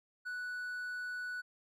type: tone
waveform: triangle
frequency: 1480 Hz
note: F#6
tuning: in tune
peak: -36 dBFS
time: 0.25-1.42 s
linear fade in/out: 20 ms
effects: none